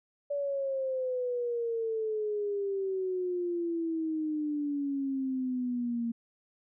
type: exponential sweep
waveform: sine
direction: down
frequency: 576 to 230.8 Hz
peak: -29 dBFS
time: 0.3-6.12 s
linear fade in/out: 10 ms
effects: none